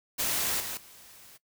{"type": "noise with level steps", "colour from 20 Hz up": "white", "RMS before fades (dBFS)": [-29, -36, -52], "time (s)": [0.18, 1.38], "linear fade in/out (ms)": 20, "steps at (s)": [0.6, 0.77], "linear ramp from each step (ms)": 2, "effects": ["noise-tail reverb RT60 0.1 s tail -19 dB re dry"]}